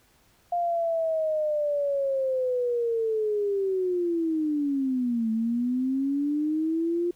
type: linear two-way sweep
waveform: sine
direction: down then up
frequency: 703 to 219.9 to 351.7 Hz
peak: -23 dBFS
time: 0.52-7.11 s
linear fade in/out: 5 ms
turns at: 5.31 s
effects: pink hiss -62 dBFS RMS until 7.15 s